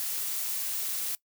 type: noise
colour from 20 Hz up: blue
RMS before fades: -32 dBFS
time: 0-1.15 s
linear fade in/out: 0 ms
effects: noise-tail reverb RT60 0.1 s tail -21 dB re dry